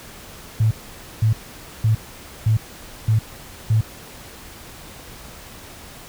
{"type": "tone bursts", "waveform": "sine", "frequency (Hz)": 110, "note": "A2", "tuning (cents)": 0, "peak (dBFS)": -13, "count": 6, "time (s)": [0.6, 3.81], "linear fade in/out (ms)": 5, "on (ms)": 110, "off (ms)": 510, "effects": ["pink hiss -40 dBFS RMS until 6.08 s"]}